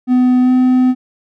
triangle tone with pitch glide, 251.2 to 254.3 Hz, B3 to C4, +30 to -49 cents, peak -6 dBFS, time 0.07-0.95 s, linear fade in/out 50 ms, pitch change +21 cents, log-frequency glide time 0.41-0.51 s, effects none

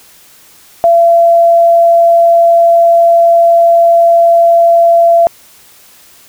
sine tone, 678 Hz, E5, 49 cents sharp, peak -3 dBFS, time 0.84-5.27 s, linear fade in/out 0 ms, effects white hiss -41 dBFS RMS until 6.28 s

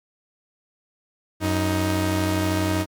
sawtooth tone pair together, 92.5 / 313.3 Hz, F#2 / D#4, 0 / +12 cents, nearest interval octave + major sixth, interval 2112 cents, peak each -19 dBFS, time 1.4-2.86 s, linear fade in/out 50 ms, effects MP3 96 kbps

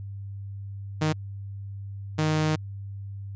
sawtooth tone bursts at uneven times, 155.2 Hz, D#3, 4 cents flat, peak -18 dBFS, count 2, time 1.01-1.13 / 2.18-2.56 s, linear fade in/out 10 ms, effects added 99 Hz sine -34 dBFS peak until 3.35 s + resampled to 16000 Hz

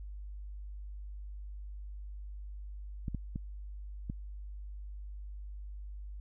clicks, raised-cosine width 5 ms, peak -24 dBFS, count 4, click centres 3.082 / 3.147 / 3.359 / 4.099 s, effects added 50 Hz sine -41 dBFS peak until 6.2 s

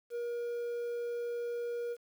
triangle tone with quantisation, 475.7 Hz, A#4, 35 cents sharp, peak -32 dBFS, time 0.1-1.97 s, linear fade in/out 50 ms, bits 10, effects none

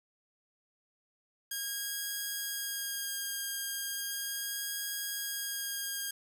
5% pulse tone with vibrato, 1626 Hz, G#6, 37 cents flat, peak -24 dBFS, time 1.51-6.11 s, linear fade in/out 5 ms, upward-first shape sine, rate 0.36 Hz, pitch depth 13 cents each way, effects none

